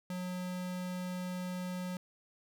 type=tone; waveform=square; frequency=181.5 Hz; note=F#3; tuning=33 cents flat; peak=-37 dBFS; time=0.1-1.97 s; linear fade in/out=2 ms; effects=none